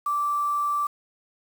sine tone with quantisation, 1168 Hz, D6, 10 cents flat, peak -22 dBFS, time 0.06-0.87 s, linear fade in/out 5 ms, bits 7, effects none

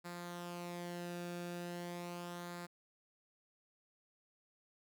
sawtooth tone with flanger, 174.61 Hz, F3, in tune, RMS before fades -45 dBFS, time 0.04-2.67 s, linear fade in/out 20 ms, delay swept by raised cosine 0.33 to 0.98 ms, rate 0.38 Hz, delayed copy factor -0.5, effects none

